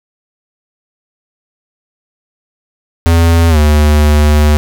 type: tone with pitch glide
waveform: square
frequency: 83.6 to 74.91 Hz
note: E2 to D2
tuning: +25 to +35 cents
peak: -6 dBFS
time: 3.06-4.57 s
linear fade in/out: 0 ms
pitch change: -190 cents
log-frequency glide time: 3.49-3.58 s
effects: none